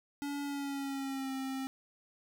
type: tone with pitch glide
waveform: square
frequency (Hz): 285.1 to 266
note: C#4 to C4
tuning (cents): +49 to +29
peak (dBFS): -36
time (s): 0.22-1.67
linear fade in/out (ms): 0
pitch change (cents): -120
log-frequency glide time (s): 0.43-1.32
effects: none